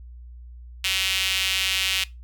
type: tone with high-pass filter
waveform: sawtooth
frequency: 190.2 Hz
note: F#3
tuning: 48 cents sharp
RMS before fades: -24 dBFS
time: 0.84-2.04 s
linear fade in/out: 5 ms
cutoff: 2800 Hz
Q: 3
effects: noise-tail reverb RT60 0.2 s tail -19 dB re dry + added 60 Hz sine -39 dBFS peak until 2.23 s